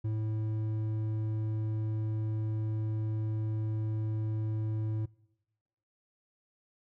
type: tone with hard clipping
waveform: sine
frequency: 108.8 Hz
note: A2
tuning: 19 cents flat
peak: -31 dBFS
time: 0.04-5.06 s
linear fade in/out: 10 ms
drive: 6 dB
effects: noise-tail reverb RT60 1.0 s tail -24 dB re dry